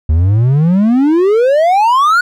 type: exponential sweep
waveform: triangle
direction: up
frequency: 74.2 to 1480 Hz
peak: -5 dBFS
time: 0.09-2.21 s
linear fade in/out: 5 ms
effects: none